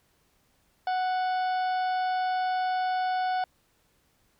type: harmonic tone with a mistuned harmonic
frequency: 740 Hz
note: F#5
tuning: in tune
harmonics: 1 / 2 / 3 / 4 / 5 / 6 / 7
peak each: -25 / -36 / -47 / -47 / -48 / -47 / -53 dBFS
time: 0.87-3.44 s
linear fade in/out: 2 ms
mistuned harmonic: 5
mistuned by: -84 cents
effects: pink hiss -68 dBFS RMS until 4.39 s